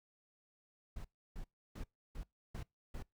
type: noise bursts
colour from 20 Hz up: brown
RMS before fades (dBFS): -44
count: 6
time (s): 0.96-3.026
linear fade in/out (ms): 5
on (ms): 86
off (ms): 310
effects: noise-tail reverb RT60 0.2 s tail -24 dB re dry